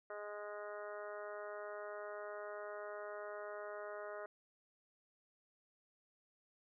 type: harmonic tone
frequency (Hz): 207.7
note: G#3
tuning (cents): 0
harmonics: 2 / 3 / 4 / 5 / 6 / 7 / 8 / 9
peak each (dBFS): -50 / -47 / -58 / -56 / -53 / -54 / -63 / -59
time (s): 0.1-4.26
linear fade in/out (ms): 2
effects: none